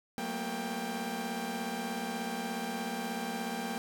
sawtooth tone cluster, 184.1 / 221.8 / 238.5 / 790 Hz, F#3 / A3 / A#3 / G5, -8 / +14 / +40 / +13 cents, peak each -39 / -36 / -35 / -35 dBFS, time 0.18-3.78 s, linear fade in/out 0 ms, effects none

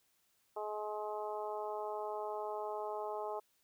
harmonic tone, 211.4 Hz, G#3, 31 cents sharp, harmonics 2 / 3 / 4 / 5 / 6, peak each -42 / -43 / -42 / -47 / -52 dBFS, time 0.56-3.4 s, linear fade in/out 10 ms, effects white hiss -75 dBFS RMS until 3.63 s

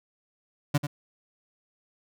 35% pulse tone with echo, 145.1 Hz, D3, 21 cents flat, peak -18 dBFS, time 0.74-0.78 s, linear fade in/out 10 ms, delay 90 ms, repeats 1, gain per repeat -8 dB, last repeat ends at 0.87 s, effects none

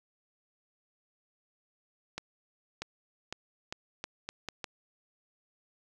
accelerating click train, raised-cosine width 0.2 ms, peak -19 dBFS, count 8, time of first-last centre 2.18-4.642 s, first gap 640 ms, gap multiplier 0.79, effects none

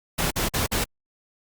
pink noise bursts, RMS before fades -24 dBFS, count 4, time 0.18-0.844 s, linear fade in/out 10 ms, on 130 ms, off 48 ms, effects Opus 48 kbps

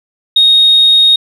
sine tone, 3729 Hz, A#7, in tune, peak -3 dBFS, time 0.36-1.16 s, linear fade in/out 5 ms, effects tanh soft clip ceiling 0 dBFS

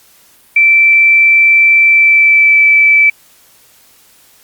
sine tone with pitch glide, 2334 to 2315 Hz, D7 to D7, -11 to -25 cents, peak -4 dBFS, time 0.56-3.1 s, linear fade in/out 5 ms, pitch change -14 cents, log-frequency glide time 1.86-2.6 s, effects white hiss -46 dBFS RMS until 4.43 s + Opus 48 kbps

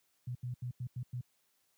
sine tone bursts at uneven times, 123.47 Hz, B2, in tune, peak -35 dBFS, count 6, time 0.27-0.35 / 0.43-0.54 / 0.62-0.71 / 0.8-0.87 / 0.96-1.03 / 1.13-1.21 s, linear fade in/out 5 ms, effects white hiss -75 dBFS RMS until 1.77 s + high-pass 80 Hz 12 dB/octave

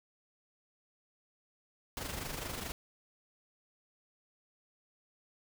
pink noise with amplitude modulation, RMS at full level -38 dBFS, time 1.97-2.72 s, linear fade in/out 0 ms, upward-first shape sine, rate 24.8 Hz, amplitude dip 55%, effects none

